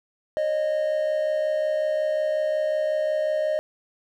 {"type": "tone pair together", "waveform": "triangle", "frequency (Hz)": [550, 615.5], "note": ["C#5", "D#5"], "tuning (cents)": [-14, -19], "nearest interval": "major second", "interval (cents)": 195, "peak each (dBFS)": [-28, -20], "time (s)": [0.37, 3.59], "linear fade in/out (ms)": 0, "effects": []}